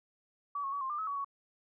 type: tone with pitch steps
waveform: sine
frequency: 1143 / 1094 / 1135 / 1058 / 1193 / 1287 / 1130 / 1117 Hz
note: D6 / C#6 / C#6 / C6 / D6 / E6 / C#6 / C#6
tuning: -47 / -23 / +41 / +19 / +27 / -42 / +33 / +13 cents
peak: -33 dBFS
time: 0.55-1.246 s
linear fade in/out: 5 ms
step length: 87 ms
effects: none